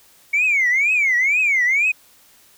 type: tone with vibrato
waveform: sine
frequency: 2217 Hz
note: C#7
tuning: in tune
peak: -13 dBFS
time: 0.33-1.92 s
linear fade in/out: 10 ms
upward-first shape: triangle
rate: 2.1 Hz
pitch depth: 270 cents each way
effects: tanh soft clip ceiling -11 dBFS + white hiss -52 dBFS RMS until 2.57 s